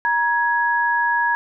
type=tone pair together; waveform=sine; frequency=946 / 1667.3 Hz; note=A#5 / G#6; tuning=+25 / +6 cents; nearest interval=minor seventh; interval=981 cents; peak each=-19 dBFS; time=0.05-1.35 s; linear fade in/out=0 ms; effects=none